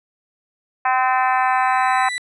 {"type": "harmonic tone", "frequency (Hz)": 257.1, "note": "C4", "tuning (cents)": -30, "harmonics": [3, 4, 5, 6, 7, 8, 9, 10], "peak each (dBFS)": [-18, -20, -25, -27, -25, -32, -32, -33], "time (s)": [0.85, 2.09], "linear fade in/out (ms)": 5}
{"type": "tone with exponential growth", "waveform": "35% pulse", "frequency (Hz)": 1975.5, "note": "B6", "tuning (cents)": 0, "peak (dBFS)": -20, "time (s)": [0.93, 2.18], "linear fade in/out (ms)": 0, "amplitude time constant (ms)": 270}
{"effects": ["resampled to 24000 Hz"]}